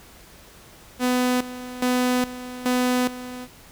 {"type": "tone with tremolo", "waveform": "sawtooth", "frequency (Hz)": 250, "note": "B3", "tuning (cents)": 21, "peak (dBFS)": -15, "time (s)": [0.99, 3.48], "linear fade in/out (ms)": 50, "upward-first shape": "square", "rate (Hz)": 1.2, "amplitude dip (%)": 80, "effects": ["pink hiss -48 dBFS RMS until 3.71 s"]}